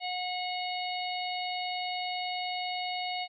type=harmonic tone with a mistuned harmonic; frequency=726 Hz; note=F#5; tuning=33 cents flat; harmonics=1 / 3 / 4 / 5 / 6; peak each=-34 / -39 / -40 / -41 / -42 dBFS; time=0-3.28 s; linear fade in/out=50 ms; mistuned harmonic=5; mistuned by=+49 cents; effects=none